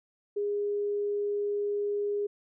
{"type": "tone", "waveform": "sine", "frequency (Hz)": 410, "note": "G#4", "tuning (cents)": -22, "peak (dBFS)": -27, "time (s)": [0.36, 2.27], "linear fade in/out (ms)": 10, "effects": []}